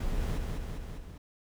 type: noise with echo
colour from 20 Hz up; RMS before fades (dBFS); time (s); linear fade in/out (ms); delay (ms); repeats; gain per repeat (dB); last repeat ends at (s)
brown; -31; 0-0.38; 5; 200; 4; -3; 1.18
effects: none